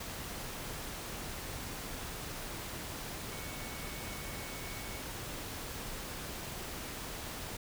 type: tone in noise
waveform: sine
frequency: 2223 Hz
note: C#7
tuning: 4 cents sharp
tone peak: -51 dBFS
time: 3.32-5 s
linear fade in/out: 5 ms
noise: pink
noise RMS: -42 dBFS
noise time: 0-7.57 s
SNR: -12 dB
effects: none